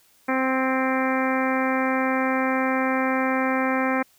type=harmonic tone with a mistuned harmonic; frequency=261.6 Hz; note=C4; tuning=in tune; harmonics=1 / 2 / 3 / 4 / 5 / 6 / 7 / 8 / 9; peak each=-24 / -27 / -29 / -30 / -31 / -32 / -32 / -33 / -34 dBFS; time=0.28-4.03 s; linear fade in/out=10 ms; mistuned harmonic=6; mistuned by=+16 cents; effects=white hiss -59 dBFS RMS until 4.18 s